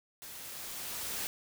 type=noise with level ramp; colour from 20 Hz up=white; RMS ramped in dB=-47 to -36 dBFS; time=0.22-1.27 s; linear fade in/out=0 ms; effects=none